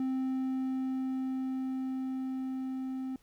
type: tone with level ramp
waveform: triangle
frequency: 261.6 Hz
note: C4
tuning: in tune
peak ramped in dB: -27 to -32 dBFS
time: 0-3.16 s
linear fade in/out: 2 ms
effects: pink hiss -68 dBFS RMS until 3.22 s